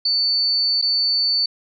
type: tone with dropouts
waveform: sine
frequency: 4500 Hz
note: C#8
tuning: 25 cents sharp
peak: -16 dBFS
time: 0.05-1.46 s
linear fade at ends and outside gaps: 5 ms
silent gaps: 0.816-0.823 s
effects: none